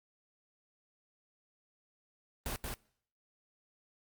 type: noise with echo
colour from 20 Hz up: pink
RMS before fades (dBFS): -37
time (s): 2.46-2.56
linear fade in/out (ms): 0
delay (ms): 180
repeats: 1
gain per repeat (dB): -2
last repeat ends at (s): 2.74
effects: noise-tail reverb RT60 0.6 s tail -24 dB re dry + Opus 32 kbps